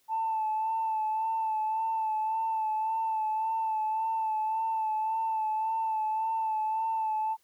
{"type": "tone with vibrato", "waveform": "sine", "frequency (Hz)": 880, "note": "A5", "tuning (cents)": 0, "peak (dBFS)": -26, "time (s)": [0.08, 7.37], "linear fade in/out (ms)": 50, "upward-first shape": "sine", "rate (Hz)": 1.8, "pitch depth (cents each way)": 30, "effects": ["tanh soft clip ceiling -22 dBFS", "white hiss -69 dBFS RMS until 7.43 s"]}